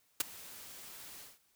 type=noise with ADSR envelope; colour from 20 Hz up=white; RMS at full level=-28 dBFS; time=0.2-1.39 s; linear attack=6 ms; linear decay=15 ms; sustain=-22 dB; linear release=190 ms; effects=white hiss -72 dBFS RMS until 1.55 s